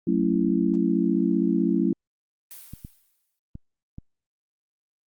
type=chord; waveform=sine; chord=F# minor seventh; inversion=none; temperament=just; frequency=185 / 222 / 277.5 / 333 Hz; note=F#3 / A3 / C#4 / E4; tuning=0 / +16 / +2 / +18 cents; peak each=-25 dBFS; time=0.07-1.93 s; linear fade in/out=5 ms
type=noise with exponential decay; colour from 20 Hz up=blue; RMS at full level=-40 dBFS; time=2.51-3.39 s; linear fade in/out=0 ms; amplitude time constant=190 ms
type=clicks; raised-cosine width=5 ms; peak=-25 dBFS; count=4; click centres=2.736 / 2.849 / 3.554 / 3.984 s
effects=Opus 48 kbps